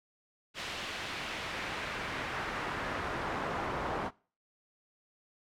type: noise with band-pass filter sweep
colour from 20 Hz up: brown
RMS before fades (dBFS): -37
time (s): 0.54-4.11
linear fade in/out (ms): 50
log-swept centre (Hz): 3300 to 980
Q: 1
effects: noise-tail reverb RT60 0.4 s tail -23 dB re dry